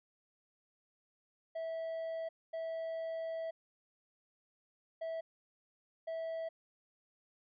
triangle tone bursts at uneven times, 653 Hz, E5, 17 cents flat, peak -35 dBFS, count 4, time 1.55-2.29 / 2.53-3.51 / 5.01-5.21 / 6.07-6.49 s, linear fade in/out 10 ms, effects resampled to 11025 Hz

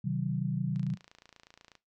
sine chord, C diminished, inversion none, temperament just, 130.81 / 156.98 / 188.37 Hz, C3 / Eb3 / Gb3, 0 / +16 / +31 cents, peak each -33 dBFS, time 0.04-0.95 s, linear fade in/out 10 ms
click train, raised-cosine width 0.2 ms, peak -35 dBFS, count 29, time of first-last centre 0.76-1.753 s, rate 28.2 Hz
effects noise-tail reverb RT60 0.2 s tail -17 dB re dry

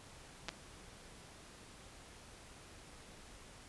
clicks, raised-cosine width 0.2 ms, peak -22 dBFS, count 2, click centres 0.485 / 0.491 s, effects pink hiss -56 dBFS RMS until 3.68 s + resampled to 24000 Hz

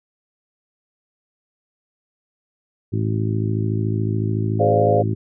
harmonic tone, 53.8 Hz, A1, 38 cents flat, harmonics 2 / 3 / 4 / 5 / 6 / 7, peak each -20 / -28 / -28 / -31 / -29 / -30 dBFS, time 2.92-5.15 s, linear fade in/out 20 ms
sine chord, D half-diminished seventh, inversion second, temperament equal with one note detuned, 415.3 / 516 / 587.3 / 698.5 Hz, Ab4 / C5 / D5 / F5, 0 / -24 / 0 / 0 cents, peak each -20 dBFS, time 4.59-5.03 s, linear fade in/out 20 ms
effects none

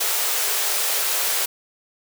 white high-pass noise, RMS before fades -22 dBFS, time 0-1.46 s, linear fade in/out 10 ms, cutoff 370 Hz, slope 96 dB/octave, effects none

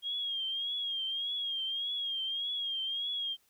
sine tone with vibrato, 3250 Hz, G#7, 38 cents flat, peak -32 dBFS, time 0.02-3.37 s, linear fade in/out 50 ms, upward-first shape triangle, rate 1.7 Hz, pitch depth 77 cents each way, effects white hiss -70 dBFS RMS until 3.49 s

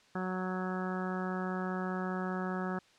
harmonic tone, 185 Hz, F#3, in tune, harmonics 1 / 2 / 3 / 4 / 5 / 6 / 7 / 8 / 9, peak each -35 / -40 / -45 / -43 / -46 / -48 / -43 / -48 / -45 dBFS, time 0.15-2.79 s, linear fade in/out 5 ms, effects white hiss -63 dBFS RMS until 2.98 s + low-pass 5000 Hz 12 dB/octave

